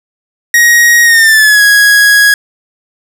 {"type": "tone with pitch glide", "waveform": "45% pulse", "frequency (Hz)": [1886, 1660.9], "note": ["A#6", "G#6"], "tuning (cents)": [20, 0], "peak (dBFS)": -3, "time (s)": [0.54, 2.34], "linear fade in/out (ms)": 2, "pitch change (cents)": -220, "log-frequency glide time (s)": [1.03, 1.62], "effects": []}